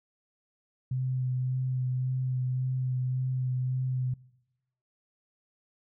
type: tone with vibrato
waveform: sine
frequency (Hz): 128.2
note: C3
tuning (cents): -35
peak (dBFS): -27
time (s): 0.91-4.14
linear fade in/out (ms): 5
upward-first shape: sine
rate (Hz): 1.8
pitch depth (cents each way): 16
effects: noise-tail reverb RT60 0.9 s tail -22 dB re dry